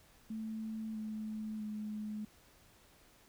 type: tone with pitch steps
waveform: sine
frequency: 220 / 216.2 / 212.5 Hz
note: A3 / A3 / G#3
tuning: 0 / -30 / +40 cents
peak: -38 dBFS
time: 0.3-2.25 s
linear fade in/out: 5 ms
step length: 650 ms
effects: pink hiss -64 dBFS RMS until 3.28 s